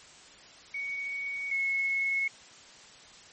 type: tone pair in turn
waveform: sine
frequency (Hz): 2238 / 2186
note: C#7 / C#7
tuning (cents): +16 / -25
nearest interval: unison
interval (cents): 41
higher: first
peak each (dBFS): -32 / -26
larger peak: second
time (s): 0.74-1.51 / 1.51-2.28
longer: neither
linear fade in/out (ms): 5
effects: white hiss -52 dBFS RMS until 3.32 s + MP3 32 kbps